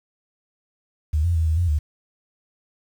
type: tone with pitch steps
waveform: sine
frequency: 76.4 / 86.1 / 81 / 79.3 / 87.7 / 75.3 Hz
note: D#2 / F2 / E2 / D#2 / F2 / D2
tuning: -31 / -24 / -30 / +33 / +8 / +44 cents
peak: -17 dBFS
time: 1.13-1.79 s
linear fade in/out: 10 ms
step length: 110 ms
effects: 8-bit